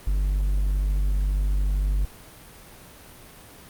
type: tone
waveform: triangle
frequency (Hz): 49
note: G1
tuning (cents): 0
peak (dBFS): -18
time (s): 0.07-2.05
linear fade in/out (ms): 0
effects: pink hiss -46 dBFS RMS until 3.69 s + Opus 32 kbps